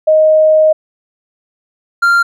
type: tone pair in turn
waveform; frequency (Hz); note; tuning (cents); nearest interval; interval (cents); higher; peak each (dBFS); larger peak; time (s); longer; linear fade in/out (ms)
sine / triangle; 624 / 1389.6; D#5 / F6; +5 / -9; octave + major second; 1386; second; -5; neither; 0.07-0.73 / 2.02-2.23; first; 10
effects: none